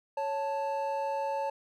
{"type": "tone pair together", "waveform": "triangle", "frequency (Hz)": [554.4, 880.1], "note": ["C#5", "A5"], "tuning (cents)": [0, 0], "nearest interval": "minor sixth", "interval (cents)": 800, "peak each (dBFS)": [-31, -30], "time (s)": [0.17, 1.5], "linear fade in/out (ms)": 5, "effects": []}